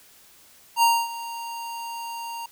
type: tone with ADSR envelope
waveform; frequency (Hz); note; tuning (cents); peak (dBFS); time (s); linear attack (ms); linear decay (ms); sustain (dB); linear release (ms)
square; 930; A#5; -4; -15; 0.76-2.46; 66; 250; -17; 4
effects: white hiss -53 dBFS RMS until 2.51 s